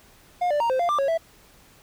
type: tone with pitch steps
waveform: triangle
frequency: 713 / 589 / 932 / 519 / 695 / 1184 / 550 / 658 Hz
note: F5 / D5 / A#5 / C5 / F5 / D6 / C#5 / E5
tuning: +36 / +5 / -1 / -14 / -9 / +14 / -14 / -3 cents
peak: -18 dBFS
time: 0.41-1.178 s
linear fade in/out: 10 ms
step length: 96 ms
effects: pink hiss -54 dBFS RMS until 1.82 s